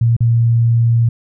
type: tone with dropouts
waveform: sine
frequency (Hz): 116.54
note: A#2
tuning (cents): 0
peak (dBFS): -9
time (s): 0.01-1.09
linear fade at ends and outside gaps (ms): 5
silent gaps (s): 0.166-0.205
effects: none